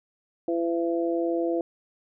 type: harmonic tone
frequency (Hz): 168.5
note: E3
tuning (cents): +38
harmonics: 2 / 3 / 4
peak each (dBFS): -25 / -29 / -31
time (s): 0.48-1.61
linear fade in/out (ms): 2
effects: none